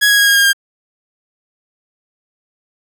sawtooth tone with pitch steps, 1668 / 1655.5 / 1643.1 / 1630.8 / 1618.6 / 1606.5 Hz, G#6 / G#6 / G#6 / G#6 / G#6 / G6, +7 / -6 / -19 / -32 / -45 / +42 cents, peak -5 dBFS, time 0.01-0.532 s, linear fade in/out 20 ms, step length 87 ms, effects none

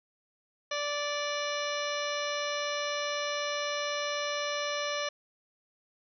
harmonic tone with a mistuned harmonic, 584 Hz, D5, 10 cents flat, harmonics 1 / 2 / 3 / 4 / 5 / 6 / 7 / 9 / 10, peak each -34 / -37 / -39 / -40 / -41 / -42 / -42 / -44 / -44 dBFS, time 0.71-5.09 s, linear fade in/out 5 ms, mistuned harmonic 6, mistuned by +21 cents, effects none

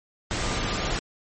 sine tone in noise, 1200 Hz, D6, 37 cents sharp, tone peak -37 dBFS, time 0.42-0.9 s, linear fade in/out 0 ms, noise pink, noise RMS -27 dBFS, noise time 0.31-0.99 s, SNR -13 dB, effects low-pass 11000 Hz 12 dB/octave + MP3 32 kbps

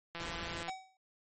click train, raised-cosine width 0.3 ms, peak -26 dBFS, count 93, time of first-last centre 0.15-0.694 s, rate 169 Hz
pink noise, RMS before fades -44 dBFS, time 0.2-0.63 s, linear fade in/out 0 ms
square tone with exponential decay, 758 Hz, F#5, 42 cents sharp, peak -35 dBFS, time 0.68-0.97 s, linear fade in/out 2 ms, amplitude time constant 62 ms
effects MP3 32 kbps

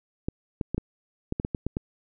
clicks, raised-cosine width 3 ms, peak -14 dBFS, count 10, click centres 0.285 / 0.612 / 0.746 / 0.78 / 1.324 / 1.399 / 1.449 / 1.548 / 1.666 / 1.769 s, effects none

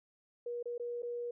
sine tone with dropouts, 479.3 Hz, A#4, 48 cents sharp, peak -36 dBFS, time 0.46-1.31 s, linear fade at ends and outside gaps 5 ms, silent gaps 0.628-0.656 / 0.78-0.797 / 1.022-1.03 s, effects none

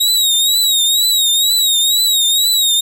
sawtooth tone with vibrato, 3798 Hz, A#7, 32 cents sharp, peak -8 dBFS, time 0-2.81 s, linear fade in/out 10 ms, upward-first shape triangle, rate 2.1 Hz, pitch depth 100 cents each way, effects none

